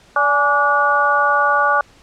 harmonic tone with a mistuned harmonic, 290 Hz, D4, 22 cents flat, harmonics 2 / 3 / 4 / 5, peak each -21 / -19 / -16 / -17 dBFS, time 0.16-1.81 s, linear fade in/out 2 ms, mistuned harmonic 3, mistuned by -61 cents, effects pink hiss -49 dBFS RMS until 2.02 s + low-pass 7000 Hz 12 dB/octave

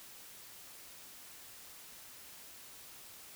silence, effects white hiss -53 dBFS RMS until 3.35 s

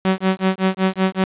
sawtooth tone with tremolo, 189.1 Hz, F#3, 38 cents sharp, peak -9 dBFS, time 0.05-1.24 s, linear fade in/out 0 ms, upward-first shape sine, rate 5.3 Hz, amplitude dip 100%, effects resampled to 8000 Hz + 7-bit

